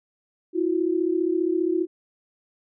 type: tone pair together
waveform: sine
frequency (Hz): 328.6 / 363.6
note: E4 / F#4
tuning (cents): -5 / -30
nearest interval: major second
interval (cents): 175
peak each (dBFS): -23 / -23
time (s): 0.53-1.87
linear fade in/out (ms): 50
effects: none